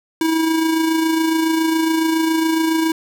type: tone with amplitude modulation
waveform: square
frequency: 322.7 Hz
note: E4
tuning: 37 cents flat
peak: -14 dBFS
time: 0.21-2.92 s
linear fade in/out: 2 ms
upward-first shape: sine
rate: 27.2 Hz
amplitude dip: 40%
effects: none